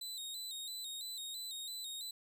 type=tone with vibrato; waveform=sawtooth; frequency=3866 Hz; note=B7; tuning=38 cents flat; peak=-39 dBFS; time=0.01-2.11 s; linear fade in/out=5 ms; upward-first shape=square; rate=3 Hz; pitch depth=60 cents each way; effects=none